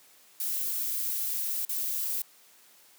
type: noise with dropouts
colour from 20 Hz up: violet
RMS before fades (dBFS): -31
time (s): 0.4-2.22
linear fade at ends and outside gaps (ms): 2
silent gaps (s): 1.651-1.692
effects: white hiss -58 dBFS RMS until 2.98 s + high-pass 200 Hz 12 dB/octave